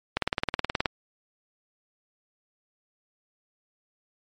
click train, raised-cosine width 0.3 ms, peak -8 dBFS, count 14, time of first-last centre 0.17-0.858 s, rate 18.9 Hz, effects MP3 48 kbps

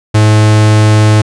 45% pulse tone, 107.3 Hz, A2, 43 cents flat, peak -4 dBFS, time 0.14-1.22 s, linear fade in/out 10 ms, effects resampled to 22050 Hz

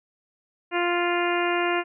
harmonic tone, 349.2 Hz, F4, in tune, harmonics 1 / 2 / 3 / 4 / 5 / 6 / 7 / 8, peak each -25 / -28 / -30 / -31 / -32 / -33 / -33 / -34 dBFS, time 0.71-1.84 s, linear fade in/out 50 ms, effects none

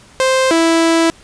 sawtooth tone pair in turn, 523.3 / 329.7 Hz, C5 / E4, 0 / 0 cents, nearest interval minor sixth, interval 800 cents, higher first, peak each -7 / -6 dBFS, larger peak second, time 0.2-0.51 / 0.51-1.1 s, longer second, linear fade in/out 0 ms, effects pink hiss -44 dBFS RMS until 1.23 s + resampled to 22050 Hz

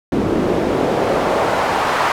pink noise with band-pass filter sweep, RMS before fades -17 dBFS, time 0.12-2.12 s, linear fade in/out 2 ms, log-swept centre 270 to 1100 Hz, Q 1.3, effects none

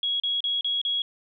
sine tone bursts, 3322 Hz, G#7, in tune, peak -23 dBFS, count 5, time 0.03-1.02 s, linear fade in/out 2 ms, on 170 ms, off 35 ms, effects none

